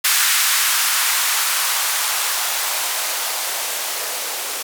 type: noise with band-pass filter sweep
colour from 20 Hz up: violet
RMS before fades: -20 dBFS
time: 0.04-4.63 s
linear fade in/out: 10 ms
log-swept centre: 1500 to 490 Hz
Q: 1.4
effects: none